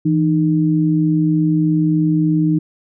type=tone pair together; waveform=sine; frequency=163.7 / 307 Hz; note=E3 / D#4; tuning=-12 / -23 cents; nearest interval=major seventh; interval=1089 cents; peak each=-15 dBFS; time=0.05-2.59 s; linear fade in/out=10 ms; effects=none